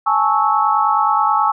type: chord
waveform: sine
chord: A major seventh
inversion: third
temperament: equal with one note detuned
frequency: 830.6 / 880 / 1108.7 / 1304.9 Hz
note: G#5 / A5 / C#6 / E6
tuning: 0 / 0 / 0 / -18 cents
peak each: -18 dBFS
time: 0.06-1.52 s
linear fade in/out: 10 ms
effects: none